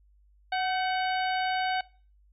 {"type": "harmonic tone with a mistuned harmonic", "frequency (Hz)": 743, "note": "F#5", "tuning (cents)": 7, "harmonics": [1, 2, 3, 4, 5, 6], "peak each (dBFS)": [-27, -33, -37, -39, -41, -43], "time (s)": [0.52, 1.81], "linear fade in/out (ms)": 5, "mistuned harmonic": 2, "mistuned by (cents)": 58, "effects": ["noise-tail reverb RT60 0.4 s tail -21 dB re dry", "added 50 Hz sine -58 dBFS peak until 2.32 s"]}